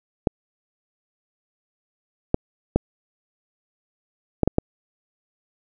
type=clicks; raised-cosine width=2 ms; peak=-3 dBFS; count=6; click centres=0.272 / 2.344 / 2.76 / 4.433 / 4.476 / 4.584 s; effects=none